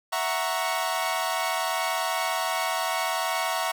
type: chord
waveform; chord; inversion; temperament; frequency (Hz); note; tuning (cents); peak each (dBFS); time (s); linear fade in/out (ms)
sawtooth; F# dominant seventh; third; equal; 659.3 / 740 / 932.3 / 1108.7; E5 / F#5 / A#5 / C#6; 0 / 0 / 0 / 0; -27; 0.12-3.72; 10
effects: none